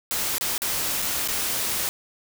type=noise with dropouts; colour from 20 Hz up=white; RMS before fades=-26 dBFS; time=0.11-1.89 s; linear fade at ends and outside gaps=0 ms; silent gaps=0.382-0.41 / 0.579-0.619 / 1.019-1.023 / 1.276-1.285 s; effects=none